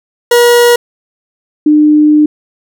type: tone pair in turn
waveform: 40% pulse / sine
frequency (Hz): 479.3 / 301.4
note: A#4 / D4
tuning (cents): +48 / +45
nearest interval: minor sixth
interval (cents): 803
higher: first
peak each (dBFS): -3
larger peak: neither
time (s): 0.31-0.76 / 1.66-2.26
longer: second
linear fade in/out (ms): 5
effects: none